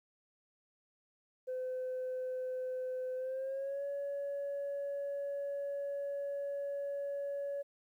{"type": "tone with pitch glide", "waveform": "sine", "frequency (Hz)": [511, 563.7], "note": ["C5", "C#5"], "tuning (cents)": [-41, 29], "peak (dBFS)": -34, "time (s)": [1.47, 7.63], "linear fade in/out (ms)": 20, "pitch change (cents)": 170, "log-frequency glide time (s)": [3.16, 3.84], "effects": ["tanh soft clip ceiling -33 dBFS", "12-bit"]}